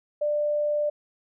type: tone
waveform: sine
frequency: 593 Hz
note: D5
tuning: 17 cents sharp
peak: -22 dBFS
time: 0.21-0.9 s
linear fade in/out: 10 ms
effects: none